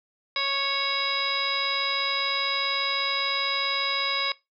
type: harmonic tone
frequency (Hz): 553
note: C#5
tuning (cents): -4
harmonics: 1 / 2 / 3 / 4 / 5 / 6 / 7 / 9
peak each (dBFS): -37 / -31 / -37 / -29 / -36 / -37 / -29 / -31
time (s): 0.36-4.32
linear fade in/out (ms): 2
effects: noise-tail reverb RT60 0.2 s tail -20 dB re dry